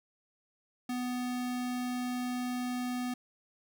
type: tone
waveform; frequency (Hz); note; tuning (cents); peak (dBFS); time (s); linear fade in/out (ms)
square; 248.3; B3; +9; -33; 0.89-3.14; 5
effects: none